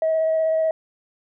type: tone with vibrato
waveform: sine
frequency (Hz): 640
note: D#5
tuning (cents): +49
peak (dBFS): -16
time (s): 0.02-0.71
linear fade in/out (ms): 2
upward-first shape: square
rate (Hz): 16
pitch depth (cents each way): 9
effects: tanh soft clip ceiling -14 dBFS